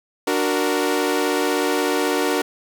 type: chord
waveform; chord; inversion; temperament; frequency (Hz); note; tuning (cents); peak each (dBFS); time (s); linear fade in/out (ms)
sawtooth; D augmented; none; equal; 293.7 / 370 / 466.2; D4 / F#4 / A#4; 0 / 0 / 0; -19; 0.27-2.42; 5
effects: none